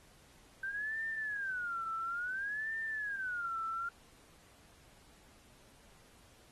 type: tone with vibrato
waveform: sine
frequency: 1545 Hz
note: G6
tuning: 26 cents flat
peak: -35 dBFS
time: 0.63-3.89 s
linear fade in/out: 5 ms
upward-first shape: sine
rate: 0.58 Hz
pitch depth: 260 cents each way
effects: pink hiss -63 dBFS RMS until 6.51 s + AAC 32 kbps